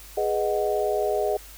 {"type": "chord", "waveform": "sine", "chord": "G# minor seventh", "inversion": "none", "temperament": "equal", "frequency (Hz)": [415.3, 493.9, 622.3, 740], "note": ["G#4", "B4", "D#5", "F#5"], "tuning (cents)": [0, 0, 0, 0], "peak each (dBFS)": [-25, -31, -26, -29], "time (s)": [0.17, 1.37], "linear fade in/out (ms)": 5, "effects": ["added 50 Hz sine -46 dBFS peak until 1.57 s", "white hiss -46 dBFS RMS until 1.57 s"]}